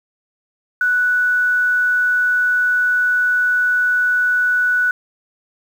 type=tone; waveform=sine; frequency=1480 Hz; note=F#6; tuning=in tune; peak=-13 dBFS; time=0.81-4.91 s; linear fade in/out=2 ms; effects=7-bit